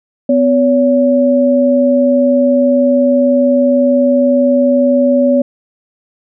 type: tone pair together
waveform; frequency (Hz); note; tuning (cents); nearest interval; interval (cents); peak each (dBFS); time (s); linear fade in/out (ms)
sine; 252.1 / 566; B3 / C#5; +36 / +36; octave + major second; 1400; -10; 0.29-5.42; 5
effects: none